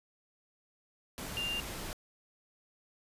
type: tone in noise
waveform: sine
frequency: 2794 Hz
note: F7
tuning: in tune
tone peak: -33 dBFS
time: 1.37-1.6 s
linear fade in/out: 0 ms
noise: pink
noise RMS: -41 dBFS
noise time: 1.18-1.93 s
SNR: +5 dB
effects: resampled to 32000 Hz